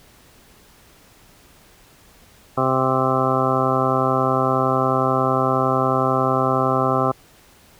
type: harmonic tone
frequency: 131 Hz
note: C3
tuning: 2 cents sharp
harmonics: 1 / 2 / 3 / 4 / 5 / 6 / 8 / 9 / 10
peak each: -25 / -25 / -25 / -25 / -25 / -25 / -25 / -25 / -25 dBFS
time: 2.57-7.12 s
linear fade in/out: 10 ms
effects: pink hiss -51 dBFS RMS until 7.79 s

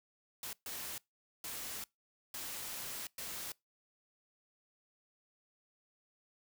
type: noise bursts at uneven times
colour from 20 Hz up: white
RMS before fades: -43 dBFS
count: 5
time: 0.43-0.53 / 0.66-0.98 / 1.44-1.84 / 2.34-3.07 / 3.18-3.52 s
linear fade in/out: 2 ms
effects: noise-tail reverb RT60 0.2 s tail -24 dB re dry

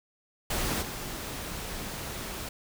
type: noise with level steps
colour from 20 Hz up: pink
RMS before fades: -30 / -37 dBFS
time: 0.5-2.49 s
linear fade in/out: 5 ms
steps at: 0.81 s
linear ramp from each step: 20 ms
effects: none

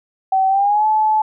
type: tone with pitch glide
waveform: sine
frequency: 765 to 863.7 Hz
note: G5 to A5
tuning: -42 to -32 cents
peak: -12 dBFS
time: 0.32-1.22 s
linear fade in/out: 5 ms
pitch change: +210 cents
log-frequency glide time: 0.48-0.86 s
effects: none

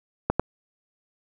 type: clicks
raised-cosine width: 1 ms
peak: -6 dBFS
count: 2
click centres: 0.3 / 0.396 s
effects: none

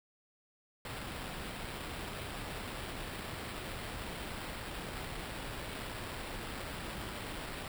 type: noise with sample-and-hold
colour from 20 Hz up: pink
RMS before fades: -42 dBFS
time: 0.85-7.68 s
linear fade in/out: 2 ms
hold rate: 6300 Hz
effects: none

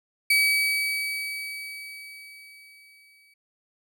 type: tone with exponential decay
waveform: 35% pulse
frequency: 2282 Hz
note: C#7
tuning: 50 cents sharp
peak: -15 dBFS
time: 0.3-3.34 s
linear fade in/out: 5 ms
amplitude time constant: 660 ms
effects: none

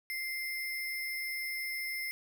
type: tone with sample-and-hold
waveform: sine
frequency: 2093 Hz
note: C7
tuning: in tune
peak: -34 dBFS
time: 0.1-2.11 s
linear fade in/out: 0 ms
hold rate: 7350 Hz
effects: none

